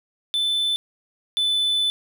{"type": "tone pair in turn", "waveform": "triangle", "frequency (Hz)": [3520, 3504], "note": ["A7", "A7"], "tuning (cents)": [0, -8], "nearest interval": "unison", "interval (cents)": 8, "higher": "first", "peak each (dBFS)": [-18, -17], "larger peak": "second", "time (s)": [[0.34, 0.76], [1.37, 1.9]], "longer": "second", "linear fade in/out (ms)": 0, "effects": []}